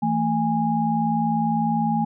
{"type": "tone cluster", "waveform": "sine", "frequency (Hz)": [165.6, 225.5, 824], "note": ["E3", "A3", "G#5"], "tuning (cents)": [8, 43, -14], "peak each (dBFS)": [-26, -22, -23], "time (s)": [0.02, 2.05], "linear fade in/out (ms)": 10, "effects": []}